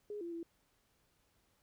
sine tone with pitch steps, 415.8 / 341.6 / 334.9 Hz, G#4 / F4 / E4, +2 / -38 / +27 cents, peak -40 dBFS, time 0.1-0.43 s, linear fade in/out 2 ms, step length 110 ms, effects pink hiss -75 dBFS RMS until 1.62 s

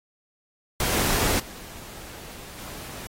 pink noise with level steps, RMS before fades -24 / -42 / -39 dBFS, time 0.8-3.07 s, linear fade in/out 2 ms, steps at 1.39 / 2.58 s, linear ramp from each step 10 ms, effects AAC 48 kbps

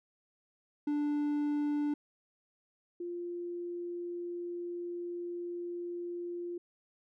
triangle / sine tone pair in turn, 293.7 / 348.6 Hz, D4 / F4, 0 / -3 cents, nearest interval minor third, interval 297 cents, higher second, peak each -27 / -36 dBFS, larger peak first, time 0.87-1.94 / 3-6.58 s, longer second, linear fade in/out 5 ms, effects none

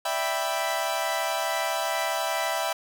sawtooth chord, E minor seventh, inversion third, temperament equal, 587.3 / 659.3 / 784 / 987.8 Hz, D5 / E5 / G5 / B5, 0 / 0 / 0 / 0 cents, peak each -31 / -25 / -27 / -28 dBFS, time 0.05-2.73 s, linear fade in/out 5 ms, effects none

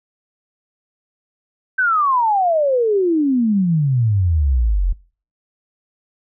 sine exponential sweep, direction down, 1562 to 41.2 Hz, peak -13 dBFS, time 1.78-4.93 s, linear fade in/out 10 ms, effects noise-tail reverb RT60 0.4 s tail -22 dB re dry

